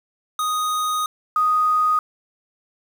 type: tone pair in turn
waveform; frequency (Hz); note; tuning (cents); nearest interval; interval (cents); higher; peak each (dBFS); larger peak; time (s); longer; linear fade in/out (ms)
square / sine; 1244.5 / 1244.5; D#6 / D#6; 0 / 0; unison; 0; neither; -21 / -15; second; 0.39-1.06 / 1.36-1.99; first; 2
effects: 7-bit